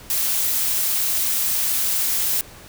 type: noise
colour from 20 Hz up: blue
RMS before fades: -21 dBFS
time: 0.1-2.41 s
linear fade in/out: 0 ms
effects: pink hiss -43 dBFS RMS until 2.68 s